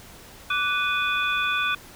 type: tone cluster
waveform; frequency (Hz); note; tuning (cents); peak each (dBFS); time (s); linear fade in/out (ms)
sine; 1164 / 1483 / 2481 / 3457; D6 / F#6 / D#7 / A7; -16 / +4 / -6 / -31; -28 / -26 / -26 / -30; 0.5-1.75; 5
effects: pink hiss -46 dBFS RMS until 1.95 s